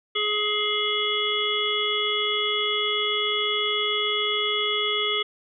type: harmonic tone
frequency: 420.5 Hz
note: G#4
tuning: 22 cents sharp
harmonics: 1 / 3 / 5 / 7 / 8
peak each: -29 / -30 / -29 / -29 / -26 dBFS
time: 0.15-5.23 s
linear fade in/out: 10 ms
effects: none